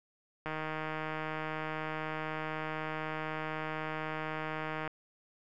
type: click train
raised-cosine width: 0.5 ms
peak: -22 dBFS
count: 690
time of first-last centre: 0.46-4.877 s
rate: 156 Hz
effects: none